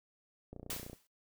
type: click train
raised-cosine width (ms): 2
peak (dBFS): -33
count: 13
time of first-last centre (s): 0.53-0.931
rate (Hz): 29.9
type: noise with exponential decay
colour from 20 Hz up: white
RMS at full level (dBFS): -37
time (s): 0.7-1.07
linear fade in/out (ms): 2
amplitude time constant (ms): 80
effects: noise-tail reverb RT60 0.1 s tail -18 dB re dry